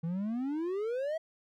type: exponential sweep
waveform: triangle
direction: up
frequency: 160 to 659.3 Hz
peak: -29 dBFS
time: 0.03-1.18 s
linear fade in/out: 10 ms
effects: none